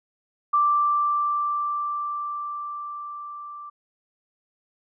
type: tone with level ramp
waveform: sine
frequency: 1174.7 Hz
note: D6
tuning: in tune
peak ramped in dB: -16 to -36 dBFS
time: 0.53-3.7 s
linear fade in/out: 10 ms
effects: none